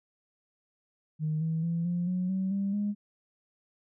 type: tone with pitch steps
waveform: sine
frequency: 155 / 161.4 / 168.06 / 174.99 / 182.21 / 189.73 / 197.56 / 205.7 Hz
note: D#3 / E3 / E3 / F3 / F#3 / F#3 / G3 / G#3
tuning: -6 / -36 / +34 / +4 / -26 / +44 / +14 / -16 cents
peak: -26 dBFS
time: 1.19-2.95 s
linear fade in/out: 50 ms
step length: 220 ms
effects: tanh soft clip ceiling -22 dBFS